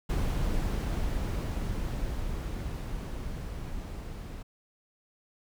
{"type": "noise with level ramp", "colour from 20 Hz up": "brown", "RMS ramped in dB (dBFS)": [-28, -39], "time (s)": [0.09, 4.43], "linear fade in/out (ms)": 10, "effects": []}